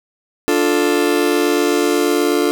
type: chord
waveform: 40% pulse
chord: D minor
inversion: none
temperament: just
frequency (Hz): 293.7 / 352.4 / 440.5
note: D4 / F4 / A4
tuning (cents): 0 / +16 / +2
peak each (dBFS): -17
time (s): 0.48-2.51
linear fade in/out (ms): 0
effects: none